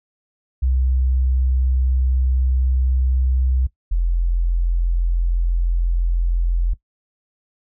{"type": "tone pair in turn", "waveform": "sine", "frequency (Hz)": [64, 43.01], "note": ["C2", "F1"], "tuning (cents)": [-38, -26], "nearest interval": "perfect fifth", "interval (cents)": 688, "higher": "first", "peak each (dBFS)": -15, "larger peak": "neither", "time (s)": [[0.62, 3.67], [3.91, 6.74]], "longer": "first", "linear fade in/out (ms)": 10, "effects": ["noise-tail reverb RT60 0.1 s tail -17 dB re dry"]}